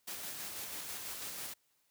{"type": "noise with tremolo", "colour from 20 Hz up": "white", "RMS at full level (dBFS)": -42, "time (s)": [0.07, 1.54], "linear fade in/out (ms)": 10, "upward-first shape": "square", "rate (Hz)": 6.1, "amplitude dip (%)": 25, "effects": ["white hiss -75 dBFS RMS until 1.9 s", "high-pass 60 Hz 12 dB/octave"]}